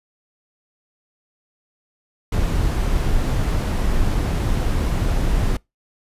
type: noise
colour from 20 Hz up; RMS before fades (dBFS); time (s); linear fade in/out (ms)
brown; -19; 2.32-5.57; 5
effects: noise-tail reverb RT60 0.2 s tail -25 dB re dry + resampled to 32000 Hz